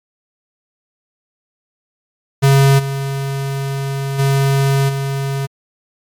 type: tone with level steps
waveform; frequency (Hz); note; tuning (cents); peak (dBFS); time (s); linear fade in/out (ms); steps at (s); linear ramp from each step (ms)
square; 137.3; C#3; -16; -8 / -19 / -12 / -18; 2.42-5.47; 20; 2.78 / 4.18 / 4.88; 20
effects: MP3 96 kbps